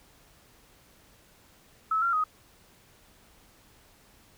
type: tone with pitch steps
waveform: sine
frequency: 1300 / 1376 / 1254 Hz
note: E6 / F6 / D#6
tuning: -24 / -26 / +13 cents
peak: -23 dBFS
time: 1.91-2.24 s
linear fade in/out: 5 ms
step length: 110 ms
effects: pink hiss -59 dBFS RMS until 4.37 s